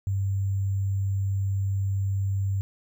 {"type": "tone with sample-and-hold", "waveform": "sine", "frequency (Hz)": 97.7, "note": "G2", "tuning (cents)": -5, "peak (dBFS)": -23, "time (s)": [0.07, 2.61], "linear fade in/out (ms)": 0, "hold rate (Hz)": 7350, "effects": []}